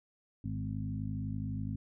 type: harmonic tone with a mistuned harmonic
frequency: 51.91 Hz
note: G#1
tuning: in tune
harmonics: 1 / 2 / 3 / 4 / 5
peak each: -44 / -37 / -41 / -42 / -42 dBFS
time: 0.44-1.76 s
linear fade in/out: 5 ms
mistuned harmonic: 4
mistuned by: +27 cents
effects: none